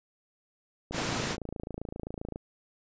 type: click train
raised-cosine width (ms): 2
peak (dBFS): -23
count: 41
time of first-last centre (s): 0.91-2.359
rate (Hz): 27.6
type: high-pass noise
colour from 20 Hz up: pink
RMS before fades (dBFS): -32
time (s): 0.92-1.37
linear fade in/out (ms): 50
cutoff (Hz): 110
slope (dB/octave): 96
effects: resampled to 16000 Hz